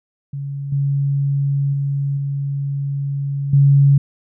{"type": "tone with level steps", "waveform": "sine", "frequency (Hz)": 140, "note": "C#3", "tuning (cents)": 18, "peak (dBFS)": [-23, -15, -17, -19, -8], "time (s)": [0.33, 3.98], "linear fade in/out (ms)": 5, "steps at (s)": [0.72, 1.73, 2.17, 3.53], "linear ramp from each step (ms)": 5, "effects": []}